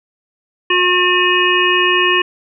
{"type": "harmonic tone", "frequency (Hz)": 360.5, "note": "F#4", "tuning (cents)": -45, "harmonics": [1, 3, 5, 7, 8], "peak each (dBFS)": [-17, -17, -17, -17, -17], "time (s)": [0.7, 2.22], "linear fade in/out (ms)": 5, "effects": []}